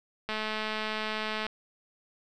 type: click train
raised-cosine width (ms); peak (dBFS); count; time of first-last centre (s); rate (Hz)
0.3; -17; 255; 0.29-1.466; 216
effects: none